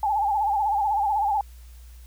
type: tone with vibrato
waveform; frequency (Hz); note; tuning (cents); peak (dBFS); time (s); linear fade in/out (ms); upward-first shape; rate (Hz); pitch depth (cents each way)
sine; 830.6; G#5; 0; -20; 0.03-1.41; 2; sine; 16; 95
effects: added 60 Hz sine -42 dBFS peak until 2.06 s + white hiss -57 dBFS RMS until 2.06 s